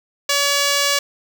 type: tone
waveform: 5% pulse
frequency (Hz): 568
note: C#5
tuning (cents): +42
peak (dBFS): -4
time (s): 0.29-0.99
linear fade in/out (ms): 5
effects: none